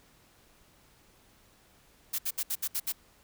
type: noise bursts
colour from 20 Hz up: blue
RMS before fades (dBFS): -31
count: 7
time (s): 2.13-2.924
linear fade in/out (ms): 10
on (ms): 56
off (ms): 67
effects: pink hiss -62 dBFS RMS until 3.23 s